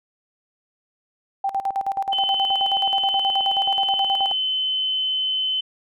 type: tone with tremolo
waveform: sine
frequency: 784 Hz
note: G5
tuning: in tune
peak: -19 dBFS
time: 1.44-4.32 s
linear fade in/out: 5 ms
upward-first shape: square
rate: 9.4 Hz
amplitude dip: 80%
type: tone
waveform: sine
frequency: 3049 Hz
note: G7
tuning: 49 cents flat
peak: -20 dBFS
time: 2.12-5.61 s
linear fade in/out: 10 ms
effects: none